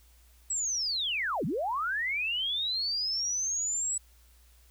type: linear two-way sweep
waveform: sine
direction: down then up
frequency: 7902 to 130.4 to 7902 Hz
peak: -28 dBFS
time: 0.5-3.98 s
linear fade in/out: 5 ms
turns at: 1.45 s
effects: added 59 Hz sine -57 dBFS peak until 4.7 s + white hiss -64 dBFS RMS until 4.7 s